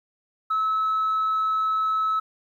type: tone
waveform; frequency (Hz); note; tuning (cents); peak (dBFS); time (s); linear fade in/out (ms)
sine; 1297; E6; -28; -19; 0.5-2.2; 10
effects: tanh soft clip ceiling -18 dBFS + 10-bit